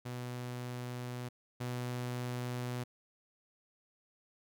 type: tone pair in turn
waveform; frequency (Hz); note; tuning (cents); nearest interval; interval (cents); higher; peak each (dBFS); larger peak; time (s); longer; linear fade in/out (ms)
sawtooth; 123.47 / 123.47; B2 / B2; 0 / 0; unison; 0; neither; -35 / -32; second; 0.05-1.29 / 1.6-2.84; neither; 10
effects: none